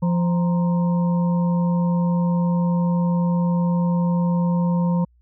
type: harmonic tone with a mistuned harmonic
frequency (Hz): 174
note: F3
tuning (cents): -6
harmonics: 1 / 3 / 5 / 6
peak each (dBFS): -17 / -30 / -31 / -39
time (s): 0.02-5.05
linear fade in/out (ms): 10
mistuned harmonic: 5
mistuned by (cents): +120
effects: added 60 Hz sine -54 dBFS peak until 5.21 s